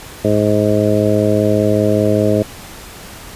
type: harmonic tone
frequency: 105.1 Hz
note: G#2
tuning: 21 cents sharp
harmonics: 1 / 2 / 3 / 4 / 5 / 6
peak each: -18 / -18 / -18 / -18 / -18 / -18 dBFS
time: 0.24-2.43 s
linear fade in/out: 10 ms
effects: pink hiss -34 dBFS RMS until 3.35 s + resampled to 32000 Hz